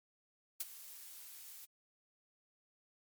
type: noise with ADSR envelope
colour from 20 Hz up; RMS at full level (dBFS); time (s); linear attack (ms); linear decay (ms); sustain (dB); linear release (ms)
blue; -37; 0.6-1.66; 5; 33; -15; 18
effects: MP3 96 kbps